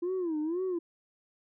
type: tone with vibrato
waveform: sine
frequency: 337.6 Hz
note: E4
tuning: 41 cents sharp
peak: -27 dBFS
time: 0.02-0.79 s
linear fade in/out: 10 ms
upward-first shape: sine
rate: 2 Hz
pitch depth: 190 cents each way
effects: tanh soft clip ceiling -27 dBFS